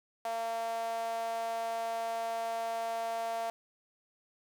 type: tone with high-pass filter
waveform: sawtooth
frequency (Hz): 228.4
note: A#3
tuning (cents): -35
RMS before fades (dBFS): -35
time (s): 0.25-3.5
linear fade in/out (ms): 0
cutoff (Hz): 720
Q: 6.9
effects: none